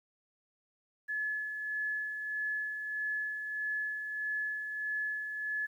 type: tone with tremolo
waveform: sine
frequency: 1712 Hz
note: A6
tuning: 48 cents flat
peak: -31 dBFS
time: 1.08-5.67 s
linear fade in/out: 20 ms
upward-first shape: sine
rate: 1.6 Hz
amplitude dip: 45%
effects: 11-bit